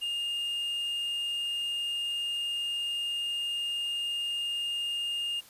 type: tone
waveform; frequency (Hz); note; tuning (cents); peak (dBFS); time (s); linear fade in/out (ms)
triangle; 2826; F7; +20; -28; 0.01-5.41; 20
effects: white hiss -54 dBFS RMS until 5.49 s + resampled to 32000 Hz